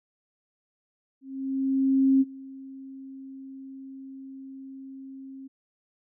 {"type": "tone with ADSR envelope", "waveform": "sine", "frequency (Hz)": 268.1, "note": "C4", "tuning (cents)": 42, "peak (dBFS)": -16, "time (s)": [1.21, 5.48], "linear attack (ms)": 1000, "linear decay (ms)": 33, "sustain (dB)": -23, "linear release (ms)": 14, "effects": []}